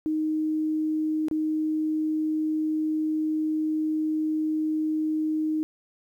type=tone with dropouts; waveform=sine; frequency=311.1 Hz; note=D#4; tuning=in tune; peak=-23 dBFS; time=0.06-5.63 s; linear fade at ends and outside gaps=0 ms; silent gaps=1.284-1.312 s; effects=10-bit